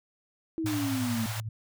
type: exponential sweep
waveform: sine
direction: down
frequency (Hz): 329.6 to 219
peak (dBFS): -28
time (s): 0.58-1.26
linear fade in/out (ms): 0
type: tone with tremolo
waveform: sine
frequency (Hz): 110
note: A2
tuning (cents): 0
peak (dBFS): -30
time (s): 0.64-1.49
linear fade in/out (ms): 5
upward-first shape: sine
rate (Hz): 11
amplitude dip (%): 60
type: high-pass noise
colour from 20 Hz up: pink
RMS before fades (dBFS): -38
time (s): 0.66-1.4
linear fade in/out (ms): 0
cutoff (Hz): 600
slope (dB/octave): 48
effects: none